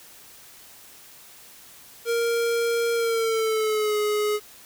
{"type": "tone with pitch glide", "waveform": "square", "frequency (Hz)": [466.2, 420.2], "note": ["A#4", "G#4"], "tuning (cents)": [0, 20], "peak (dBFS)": -22, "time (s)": [2.05, 4.4], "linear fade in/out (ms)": 50, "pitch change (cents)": -180, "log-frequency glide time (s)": [2.94, 3.97], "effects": ["white hiss -48 dBFS RMS until 4.65 s"]}